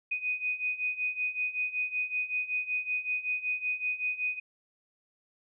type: beating tone pair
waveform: sine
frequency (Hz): 2489 / 2494.3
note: D#7 / D#7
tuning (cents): 0 / +4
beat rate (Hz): 5.3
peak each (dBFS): -34 / -31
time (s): 0.11-4.4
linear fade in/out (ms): 10
effects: none

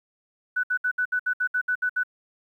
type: tone bursts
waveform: sine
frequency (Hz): 1490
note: F#6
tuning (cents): +12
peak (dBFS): -21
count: 11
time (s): 0.56-2.035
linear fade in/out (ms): 10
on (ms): 75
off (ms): 65
effects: 10-bit

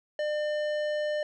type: tone with tanh clipping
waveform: sine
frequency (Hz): 600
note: D5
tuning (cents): +37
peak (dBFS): -29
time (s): 0.19-1.23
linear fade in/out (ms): 2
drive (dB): 14
effects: none

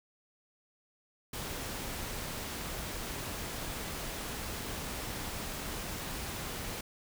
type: noise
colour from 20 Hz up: pink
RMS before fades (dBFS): -39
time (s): 1.33-6.81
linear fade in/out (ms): 5
effects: none

